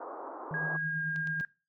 white band-pass noise, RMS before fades -42 dBFS, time 0-0.77 s, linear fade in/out 5 ms, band 290 to 1200 Hz, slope 48 dB/octave
sine tone with tremolo, 157.6 Hz, D#3, 23 cents sharp, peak -34 dBFS, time 0.51-1.41 s, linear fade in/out 0 ms, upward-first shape triangle, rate 9.2 Hz, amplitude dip 65%
sine tone with pitch glide, 1639 to 1617.4 Hz, G#6 to G#6, -23 to -46 cents, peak -31 dBFS, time 0.54-1.45 s, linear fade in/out 2 ms, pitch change -23 cents, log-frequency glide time 0.77-1.02 s
clicks, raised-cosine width 0.2 ms, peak -31 dBFS, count 3, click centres 1.161 / 1.273 / 1.4 s
effects noise-tail reverb RT60 0.3 s tail -22 dB re dry

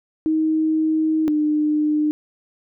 sine tone pair in turn, 314.9 / 302.1 Hz, D#4 / D4, +21 / +49 cents, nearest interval minor second, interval 72 cents, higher first, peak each -16 dBFS, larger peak neither, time 0.26-1.28 / 1.28-2.11 s, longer first, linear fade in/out 0 ms, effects none

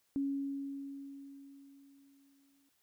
sine tone with exponential decay, 277.2 Hz, C#4, in tune, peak -30 dBFS, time 0.16-2.69 s, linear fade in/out 0 ms, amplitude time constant 550 ms, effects white hiss -75 dBFS RMS until 2.82 s

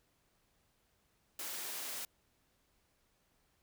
white high-pass noise, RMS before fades -42 dBFS, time 1.39-2.05 s, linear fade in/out 2 ms, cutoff 240 Hz, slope 12 dB/octave, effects pink hiss -75 dBFS RMS until 3.62 s

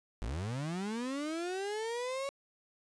35% pulse linear sweep, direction up, 46.25 to 559 Hz, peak -33 dBFS, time 0.22-2.29 s, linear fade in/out 0 ms, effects resampled to 22050 Hz

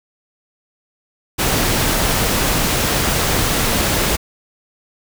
pink noise, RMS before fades -17 dBFS, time 1.38-4.17 s, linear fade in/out 20 ms, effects none

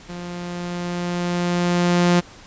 sawtooth tone with level ramp, 175.6 Hz, F3, 10 cents sharp, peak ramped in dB -27 to -9 dBFS, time 0.08-2.21 s, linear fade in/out 20 ms, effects pink hiss -44 dBFS RMS until 2.46 s + resampled to 16000 Hz

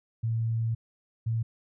sine tone pair in turn, 113.7 / 113.7 Hz, A#2 / A#2, -43 / -43 cents, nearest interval unison, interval 0 cents, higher neither, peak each -25 dBFS, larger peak neither, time 0.23-0.75 / 1.26-1.43 s, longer first, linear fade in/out 10 ms, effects none

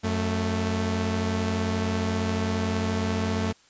sawtooth tone pair together, 91.2 / 220.6 Hz, F#2 / A3, -24 / +5 cents, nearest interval octave + minor third, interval 1529 cents, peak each -23 dBFS, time 0.03-3.53 s, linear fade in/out 20 ms, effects white hiss -58 dBFS RMS until 3.69 s + resampled to 16000 Hz

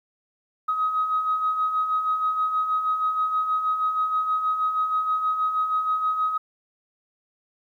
sine beating tone pair, 1259 / 1265.3 Hz, D#6 / D#6, +20 / +29 cents, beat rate 6.3 Hz, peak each -30 / -21 dBFS, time 0.68-6.38 s, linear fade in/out 10 ms, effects tanh soft clip ceiling -14 dBFS + 10-bit

